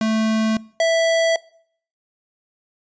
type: tone pair in turn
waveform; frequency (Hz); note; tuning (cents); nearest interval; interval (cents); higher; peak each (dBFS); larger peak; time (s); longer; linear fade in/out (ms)
square; 219.9 / 659; A3 / E5; -1 / -1; octave + perfect fifth; 1900; second; -18 / -15; second; 0.01-0.57 / 0.8-1.36; neither; 2
effects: noise-tail reverb RT60 0.6 s tail -23 dB re dry + resampled to 16000 Hz